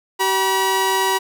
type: tone pair together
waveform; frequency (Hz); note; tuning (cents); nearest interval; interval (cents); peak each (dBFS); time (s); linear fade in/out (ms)
sawtooth; 382.5 / 963.8; G4 / B5; -42 / -43; octave + major third; 1599; -17 / -14; 0.19-1.19; 20
effects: none